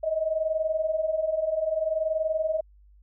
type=tone pair together; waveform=sine; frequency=616.4 / 637 Hz; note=D#5 / D#5; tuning=-16 / +41 cents; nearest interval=minor second; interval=57 cents; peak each=-29 / -25 dBFS; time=0.03-2.61 s; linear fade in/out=10 ms; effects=added 50 Hz sine -52 dBFS peak until 3.02 s